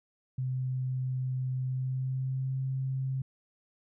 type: tone with pitch glide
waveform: sine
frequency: 129 to 132.47 Hz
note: C3 to C3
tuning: -24 to +22 cents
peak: -29 dBFS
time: 0.38-3.22 s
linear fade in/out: 5 ms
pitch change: +46 cents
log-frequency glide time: 1.62-2.6 s
effects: none